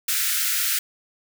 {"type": "high-pass noise", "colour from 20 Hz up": "white", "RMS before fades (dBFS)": -23, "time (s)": [0.08, 0.79], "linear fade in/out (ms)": 5, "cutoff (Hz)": 1300, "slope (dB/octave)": 96, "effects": []}